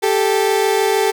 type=tone pair together; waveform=30% pulse; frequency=392 / 438.4 Hz; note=G4 / A4; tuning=0 / -6 cents; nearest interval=major second; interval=194 cents; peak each=-14 dBFS; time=0.02-1.12 s; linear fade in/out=20 ms; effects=none